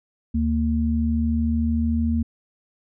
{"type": "tone pair together", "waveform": "sine", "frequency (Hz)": [76.75, 230], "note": ["D#2", "A#3"], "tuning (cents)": [-23, -23], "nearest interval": "octave + perfect fifth", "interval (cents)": 1900, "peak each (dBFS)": [-22, -21], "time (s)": [0.34, 2.23], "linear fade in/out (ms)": 10, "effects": []}